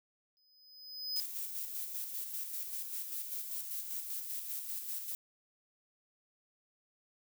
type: tone with exponential growth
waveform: square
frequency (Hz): 5020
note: D#8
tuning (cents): +15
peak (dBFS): -32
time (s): 0.37-1.2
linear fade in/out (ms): 0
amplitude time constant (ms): 180
type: noise with tremolo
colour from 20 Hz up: violet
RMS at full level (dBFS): -39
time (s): 1.16-5.15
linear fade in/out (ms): 0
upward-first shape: square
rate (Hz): 5.1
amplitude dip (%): 40
effects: none